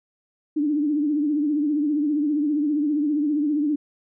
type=tone with vibrato; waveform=sine; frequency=296.5 Hz; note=D4; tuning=17 cents sharp; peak=-19 dBFS; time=0.56-3.76 s; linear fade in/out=10 ms; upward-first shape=triangle; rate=15 Hz; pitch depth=98 cents each way; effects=none